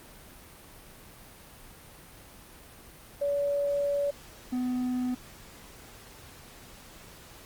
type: tone pair in turn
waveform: sine / triangle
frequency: 570 / 250.6 Hz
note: C#5 / B3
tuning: +48 / +25 cents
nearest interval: octave + major second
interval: 1423 cents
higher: first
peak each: -25 dBFS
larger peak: neither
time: 3.21-4.11 / 4.52-5.15 s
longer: first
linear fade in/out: 10 ms
effects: pink hiss -50 dBFS RMS until 7.45 s + Opus 32 kbps